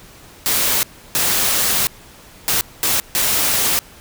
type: noise bursts at uneven times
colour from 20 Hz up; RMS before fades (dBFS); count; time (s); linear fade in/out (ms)
white; -17; 5; 0.46-0.83 / 1.15-1.87 / 2.48-2.61 / 2.83-3 / 3.15-3.79; 0
effects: pink hiss -43 dBFS RMS until 4 s